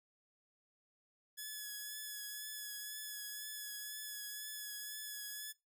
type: tone with vibrato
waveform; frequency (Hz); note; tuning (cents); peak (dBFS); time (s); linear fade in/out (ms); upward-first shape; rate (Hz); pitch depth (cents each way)
5% pulse; 1700; G#6; +40; -33; 1.37-5.53; 20; triangle; 2; 27
effects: noise-tail reverb RT60 0.2 s tail -20 dB re dry